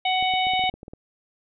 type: harmonic tone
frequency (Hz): 745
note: F#5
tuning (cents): +12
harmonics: 1 / 3 / 4 / 5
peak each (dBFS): -22 / -27 / -28 / -29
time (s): 0.05-0.7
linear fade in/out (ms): 5
type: clicks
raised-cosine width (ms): 2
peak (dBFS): -26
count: 11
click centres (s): 0.226 / 0.338 / 0.469 / 0.536 / 0.594 / 0.639 / 0.693 / 0.74 / 0.831 / 0.881 / 0.935
effects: none